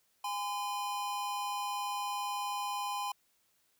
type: tone pair together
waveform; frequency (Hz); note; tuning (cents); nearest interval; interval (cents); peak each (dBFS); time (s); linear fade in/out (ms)
square; 819 / 1019; G#5 / C6; -24 / -46; major third; 378; -38 / -37; 0.24-3.12; 5
effects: white hiss -73 dBFS RMS until 3.79 s